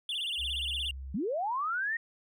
triangle tone with vibrato, 3136 Hz, G7, in tune, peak -30 dBFS, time 0.09-0.91 s, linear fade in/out 2 ms, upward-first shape sine, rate 17 Hz, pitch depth 220 cents each way
sine tone with pitch glide, 65.41 to 66.63 Hz, C2 to C2, 0 to +32 cents, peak -38 dBFS, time 0.37-1.17 s, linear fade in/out 50 ms, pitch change +32 cents, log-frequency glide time 0.5-0.73 s
sine linear sweep, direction up, 164.81 to 1886 Hz, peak -29 dBFS, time 1.14-1.97 s, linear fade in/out 5 ms
effects none

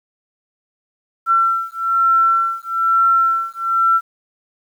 sine beating tone pair, 1349 / 1350.1 Hz, E6 / E6, +40 / +41 cents, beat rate 1.1 Hz, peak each -16 dBFS, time 1.26-4.01 s, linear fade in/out 50 ms, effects 8-bit

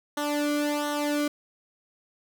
sawtooth tone with flanger, 293.7 Hz, D4, in tune, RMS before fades -27 dBFS, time 0.17-1.28 s, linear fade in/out 5 ms, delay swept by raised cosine 0.41 to 1.12 ms, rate 1.4 Hz, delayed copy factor -0.8, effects none

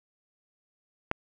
click, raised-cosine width 0.5 ms, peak -11 dBFS, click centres 1.114 s, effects none

